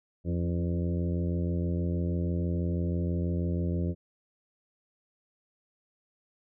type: harmonic tone with a mistuned harmonic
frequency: 86.2 Hz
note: F2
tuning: 22 cents flat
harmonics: 1 / 2 / 3 / 4 / 5 / 6 / 7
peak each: -29 / -31 / -38 / -38 / -43 / -43 / -46 dBFS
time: 0.24-3.95 s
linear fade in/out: 50 ms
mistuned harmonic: 3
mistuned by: +44 cents
effects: none